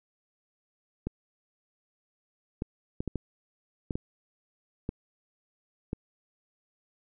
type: clicks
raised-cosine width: 3 ms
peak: -18 dBFS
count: 9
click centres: 1.07 / 2.621 / 3.005 / 3.077 / 3.157 / 3.908 / 3.955 / 4.891 / 5.931 s
effects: none